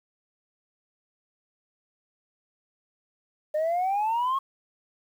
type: exponential sweep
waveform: sine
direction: up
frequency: 601 to 1100 Hz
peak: -21 dBFS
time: 3.54-4.39 s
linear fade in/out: 10 ms
effects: tanh soft clip ceiling -21 dBFS + 9-bit